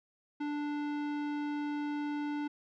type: tone with tanh clipping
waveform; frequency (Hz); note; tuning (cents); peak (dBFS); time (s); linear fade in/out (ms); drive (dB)
sine; 293.7; D4; 0; -35; 0.4-2.48; 10; 18
effects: none